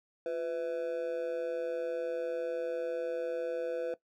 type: tone with amplitude modulation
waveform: triangle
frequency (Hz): 501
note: B4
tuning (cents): +25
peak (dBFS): -26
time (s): 0.26-3.94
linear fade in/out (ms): 2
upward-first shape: sine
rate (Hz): 152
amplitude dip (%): 85
effects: noise-tail reverb RT60 0.1 s tail -17 dB re dry